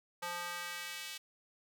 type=tone with high-pass filter sweep; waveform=square; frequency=174.61 Hz; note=F3; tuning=in tune; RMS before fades=-42 dBFS; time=0.22-1.18 s; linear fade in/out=10 ms; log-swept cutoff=850 to 3000 Hz; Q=1.2; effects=none